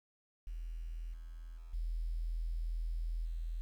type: tone with level steps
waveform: sine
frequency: 41.2 Hz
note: E1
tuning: in tune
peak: -39 / -44 / -46 / -34 / -36 dBFS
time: 0.47-3.61 s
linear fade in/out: 0 ms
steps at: 1.13 / 1.57 / 1.73 / 3.25 s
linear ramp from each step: 10 ms
effects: 11-bit